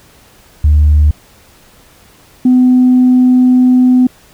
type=tone pair in turn; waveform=sine; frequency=75 / 252.3 Hz; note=D2 / B3; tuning=+37 / +37 cents; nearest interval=octave + major sixth; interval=2100 cents; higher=second; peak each=-3 dBFS; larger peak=neither; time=0.64-1.11 / 2.45-4.07 s; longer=second; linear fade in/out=5 ms; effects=tanh soft clip ceiling -1 dBFS + pink hiss -44 dBFS RMS until 4.33 s